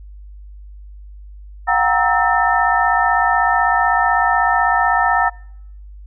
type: tone cluster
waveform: sine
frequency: 720 / 776 / 935 / 1304 / 1797 Hz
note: F#5 / G5 / A#5 / E6 / A6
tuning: -47 / -18 / +5 / -19 / +36 cents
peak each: -19 dBFS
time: 1.67-5.3 s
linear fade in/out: 20 ms
effects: noise-tail reverb RT60 0.8 s tail -26 dB re dry + added 50 Hz sine -34 dBFS peak until 6.06 s